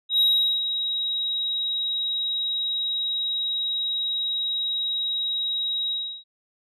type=tone with ADSR envelope; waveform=sine; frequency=3820 Hz; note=A#7; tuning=42 cents sharp; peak=-13 dBFS; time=0.09-6.24 s; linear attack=110 ms; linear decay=410 ms; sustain=-10 dB; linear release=330 ms; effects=tanh soft clip ceiling -15 dBFS